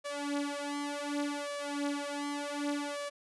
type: tone with flanger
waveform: sawtooth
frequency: 288.1 Hz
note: D4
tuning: 33 cents flat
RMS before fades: -36 dBFS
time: 0.04-3.1 s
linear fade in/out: 20 ms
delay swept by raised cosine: 1.7 to 6 ms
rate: 0.67 Hz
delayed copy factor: +1
effects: resampled to 24000 Hz